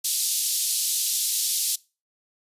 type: band-pass noise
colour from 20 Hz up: white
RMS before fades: -25 dBFS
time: 0.04-1.76 s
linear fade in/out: 10 ms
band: 3700 to 13000 Hz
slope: 24 dB/octave
effects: noise-tail reverb RT60 0.3 s tail -22 dB re dry + resampled to 32000 Hz